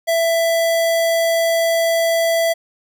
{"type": "tone", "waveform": "square", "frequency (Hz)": 664, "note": "E5", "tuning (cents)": 12, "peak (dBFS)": -15, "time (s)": [0.07, 2.54], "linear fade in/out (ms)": 20, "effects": []}